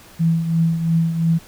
sine tone with tremolo, 164.81 Hz, E3, in tune, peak -12 dBFS, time 0.19-1.39 s, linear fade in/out 20 ms, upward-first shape triangle, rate 2.9 Hz, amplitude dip 65%, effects pink hiss -45 dBFS RMS until 1.47 s

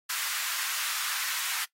pink high-pass noise, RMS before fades -32 dBFS, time 0.09-1.65 s, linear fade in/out 10 ms, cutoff 1200 Hz, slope 24 dB/octave, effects noise-tail reverb RT60 0.1 s tail -18 dB re dry + AAC 48 kbps

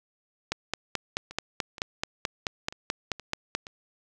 two click trains, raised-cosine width 0.2 ms, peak -24 / -10 dBFS, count 6 / 15, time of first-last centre 1.31-3.668 / 0.52-3.55 s, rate 2.12 / 4.62 Hz, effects none

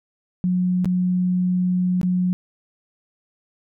sine tone with dropouts, 181.3 Hz, F#3, 35 cents flat, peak -17 dBFS, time 0.44-2.33 s, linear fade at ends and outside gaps 0 ms, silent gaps 0.846-0.856 / 2.014-2.031 s, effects none

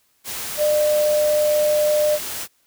sine tone in noise, 601 Hz, D5, 40 cents sharp, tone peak -15 dBFS, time 0.57-2.19 s, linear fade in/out 50 ms, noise white, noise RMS -29 dBFS, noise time 0.24-2.48 s, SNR +11 dB, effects white hiss -63 dBFS RMS until 2.66 s

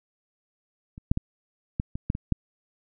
clicks, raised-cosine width 5 ms, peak -28 / -7 / -13 / -13 / -19 / -11 / -20 / -9 dBFS, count 8, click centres 0.979 / 1.115 / 1.174 / 1.799 / 1.955 / 2.101 / 2.151 / 2.323 s, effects none

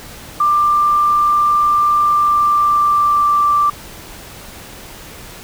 sine tone with pitch glide, 1186 to 1173.7 Hz, D6 to D6, +17 to -1 cents, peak -10 dBFS, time 0.4-3.7 s, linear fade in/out 5 ms, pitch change -18 cents, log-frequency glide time 2.03-3.42 s, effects pink hiss -35 dBFS RMS until 5.43 s

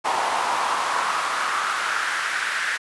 brown noise with high-pass filter sweep, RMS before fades -24 dBFS, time 0.04-2.78 s, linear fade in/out 20 ms, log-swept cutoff 860 to 1700 Hz, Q 3.2, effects resampled to 24000 Hz

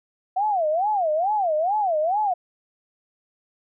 sine tone with vibrato, 722 Hz, F#5, 43 cents flat, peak -19 dBFS, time 0.36-2.34 s, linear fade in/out 10 ms, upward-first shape sine, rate 2.3 Hz, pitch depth 300 cents each way, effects none

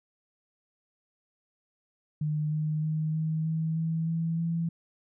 sine tone with pitch steps, 151.9 / 153.93 / 155.99 / 158.08 / 160.19 / 162.33 / 164.5 / 166.7 Hz, D#3 / D#3 / D#3 / D#3 / E3 / E3 / E3 / E3, -41 / -18 / +5 / +28 / -49 / -26 / -3 / +20 cents, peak -26 dBFS, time 2.21-4.69 s, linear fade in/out 5 ms, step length 310 ms, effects none

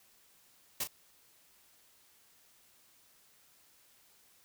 white noise with echo, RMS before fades -34 dBFS, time 0.8-0.84 s, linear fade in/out 5 ms, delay 35 ms, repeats 1, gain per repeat -9 dB, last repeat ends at 0.875 s, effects white hiss -65 dBFS RMS until 4.44 s

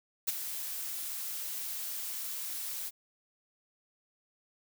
blue noise with ADSR envelope, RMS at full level -28 dBFS, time 0.27-2.91 s, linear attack 16 ms, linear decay 23 ms, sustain -10 dB, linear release 36 ms, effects none

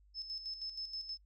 sine tone with tremolo, 5230 Hz, E8, 15 cents flat, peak -38 dBFS, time 0.14-1.18 s, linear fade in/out 50 ms, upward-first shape square, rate 6.3 Hz, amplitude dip 60%, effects noise-tail reverb RT60 0.1 s tail -22 dB re dry + added 50 Hz sine -62 dBFS peak until 1.25 s

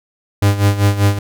45% pulse tone with tremolo, 101 Hz, G#2, 48 cents flat, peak -8 dBFS, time 0.42-1.19 s, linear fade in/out 5 ms, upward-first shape sine, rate 5.1 Hz, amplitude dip 75%, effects none

